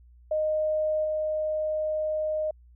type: tone with level steps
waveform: sine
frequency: 618 Hz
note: D#5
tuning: 12 cents flat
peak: -23 / -25 dBFS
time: 0.31-2.51 s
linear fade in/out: 5 ms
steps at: 1.04 s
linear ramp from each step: 10 ms
effects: added 60 Hz sine -51 dBFS peak until 2.75 s